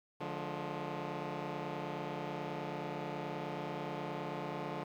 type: chord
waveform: 10% pulse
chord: D diminished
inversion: none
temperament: just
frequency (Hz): 146.83 / 176.2 / 211.4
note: D3 / F3 / Ab3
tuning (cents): 0 / +16 / +31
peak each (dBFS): -33 / -34 / -38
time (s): 0.2-4.84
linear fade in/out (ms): 10
effects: low-pass 3000 Hz 12 dB/octave + 11-bit